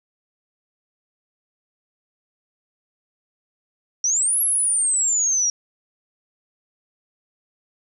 sine exponential two-way sweep, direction up then down, 5630 to 11390 to 5630 Hz, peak -17 dBFS, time 4.04-5.5 s, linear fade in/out 2 ms, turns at 4.41 s, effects none

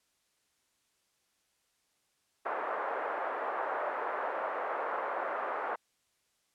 pink band-pass noise, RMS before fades -35 dBFS, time 2.45-5.76 s, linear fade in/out 10 ms, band 500 to 1500 Hz, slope 24 dB/octave, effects white hiss -75 dBFS RMS until 6.54 s + low-pass 10000 Hz 12 dB/octave

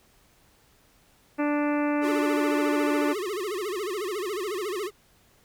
harmonic tone, 293.7 Hz, D4, in tune, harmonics 1 / 2 / 3 / 4 / 5 / 6 / 7 / 8 / 9, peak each -24 / -30 / -34 / -36 / -38 / -40 / -41 / -42 / -43 dBFS, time 1.38-3.14 s, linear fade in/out 20 ms
square tone with vibrato, 392 Hz, G4, in tune, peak -29 dBFS, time 2.01-4.91 s, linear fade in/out 50 ms, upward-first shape sine, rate 14 Hz, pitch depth 190 cents each way
effects pink hiss -61 dBFS RMS until 5.44 s

